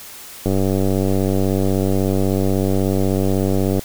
click train, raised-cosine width 2 ms, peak -6 dBFS, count 322, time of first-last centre 0.46-3.793 s, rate 96.3 Hz, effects white hiss -37 dBFS RMS until 3.84 s

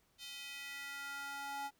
square tone with high-pass filter sweep, 280.2 Hz, C#4, 19 cents sharp, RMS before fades -45 dBFS, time 0.18-1.71 s, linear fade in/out 50 ms, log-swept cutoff 3400 to 800 Hz, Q 2.4, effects pink hiss -74 dBFS RMS until 1.79 s

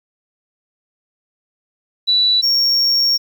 sine / triangle tone pair in turn, 3951 / 5527 Hz, B7 / F8, 0 / -19 cents, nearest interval tritone, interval 581 cents, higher second, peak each -11 dBFS, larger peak neither, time 2.07-2.42 / 2.42-3.18 s, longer second, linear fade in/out 20 ms, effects 8-bit

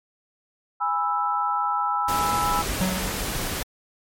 sine chord, E major, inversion first, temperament just, 824.1 / 988.9 / 1318.5 Hz, G#5 / B5 / E6, -14 / +2 / 0 cents, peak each -26 / -27 / -24 dBFS, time 0.8-2.63 s, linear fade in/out 20 ms
pink noise, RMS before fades -28 dBFS, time 2.08-3.63 s, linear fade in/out 5 ms
square tone with exponential decay, 186.2 Hz, F#3, 11 cents sharp, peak -21 dBFS, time 2.81-3.6 s, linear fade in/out 0 ms, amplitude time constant 170 ms
effects MP3 64 kbps

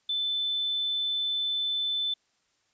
sine tone, 3520 Hz, A7, in tune, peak -26 dBFS, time 0.09-2.14 s, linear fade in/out 5 ms, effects white hiss -71 dBFS RMS until 2.73 s + resampled to 16000 Hz

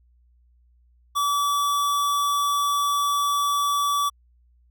square tone, 1150 Hz, D6, 37 cents flat, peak -21 dBFS, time 1.15-4.1 s, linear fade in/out 20 ms, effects added 60 Hz sine -56 dBFS peak until 4.7 s

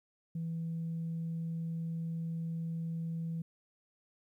sine tone, 164.81 Hz, E3, in tune, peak -33 dBFS, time 0.35-3.42 s, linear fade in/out 5 ms, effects tanh soft clip ceiling -31 dBFS + 12-bit

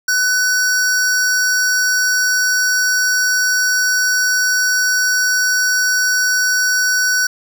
square tone pair together, 1500 / 5669 Hz, F#6 / F8, +23 / +25 cents, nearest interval octave + major seventh, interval 2302 cents, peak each -15 / -19 dBFS, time 0.08-7.27 s, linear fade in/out 5 ms, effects none

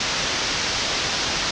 white low-pass noise, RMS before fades -24 dBFS, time 0-1.51 s, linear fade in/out 5 ms, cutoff 6100 Hz, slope 48 dB/octave, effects none

